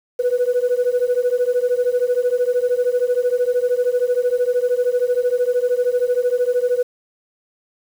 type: beating tone pair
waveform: sine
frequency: 486.9 / 499.9 Hz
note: B4 / B4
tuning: -25 / +21 cents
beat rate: 13 Hz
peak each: -17 / -17 dBFS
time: 0.19-6.83 s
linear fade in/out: 10 ms
effects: tanh soft clip ceiling -11 dBFS + 7-bit

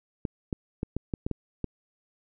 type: clicks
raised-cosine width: 3 ms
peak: -16 dBFS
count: 8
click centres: 0.252 / 0.528 / 0.831 / 0.966 / 1.138 / 1.265 / 1.313 / 1.643 s
effects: none

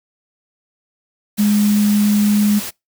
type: tone in noise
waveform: sine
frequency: 207.7 Hz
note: G#3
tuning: in tune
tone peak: -11 dBFS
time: 1.38-2.6 s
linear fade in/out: 20 ms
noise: white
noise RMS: -27 dBFS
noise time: 1.37-2.71 s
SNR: +13 dB
effects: noise-tail reverb RT60 0.2 s tail -25 dB re dry

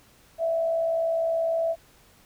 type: tone with frequency modulation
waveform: sine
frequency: 659.3 Hz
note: E5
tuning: in tune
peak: -22 dBFS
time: 0.38-1.76 s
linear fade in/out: 50 ms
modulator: 59.2 Hz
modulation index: 0.32
effects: pink hiss -57 dBFS RMS until 2.25 s

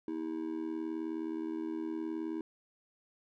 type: tone with amplitude modulation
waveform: triangle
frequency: 321 Hz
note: E4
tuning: 46 cents flat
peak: -29 dBFS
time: 0.08-2.41 s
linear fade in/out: 2 ms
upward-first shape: sine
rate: 79.2 Hz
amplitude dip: 85%
effects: none

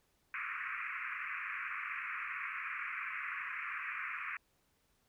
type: band-pass noise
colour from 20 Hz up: white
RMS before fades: -41 dBFS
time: 0.34-4.37 s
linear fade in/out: 2 ms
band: 1100 to 2500 Hz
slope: 96 dB/octave
effects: pink hiss -75 dBFS RMS until 5.08 s

